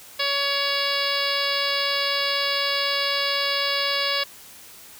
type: harmonic tone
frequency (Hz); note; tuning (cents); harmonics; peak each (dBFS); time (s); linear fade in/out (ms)
562; C#5; +24; 1 / 2 / 3 / 4 / 5 / 6 / 7 / 8 / 9; -30 / -30 / -30 / -30 / -30 / -30 / -30 / -30 / -30; 0.19-4.24; 10
effects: white hiss -45 dBFS RMS until 4.99 s